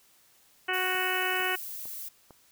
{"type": "harmonic tone", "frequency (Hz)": 370, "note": "F#4", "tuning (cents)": 0, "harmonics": [1, 2, 3, 4, 5, 6, 7, 8], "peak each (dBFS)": [-35, -35, -37, -32, -33, -37, -36, -36], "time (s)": [0.68, 1.56], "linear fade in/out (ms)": 10}
{"type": "noise", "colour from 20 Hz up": "violet", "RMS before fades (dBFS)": -39, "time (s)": [0.73, 2.09], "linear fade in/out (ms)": 10}
{"type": "click train", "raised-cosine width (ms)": 1, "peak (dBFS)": -35, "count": 4, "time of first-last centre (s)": [0.95, 2.307], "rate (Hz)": 2.21}
{"effects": ["white hiss -62 dBFS RMS until 2.51 s"]}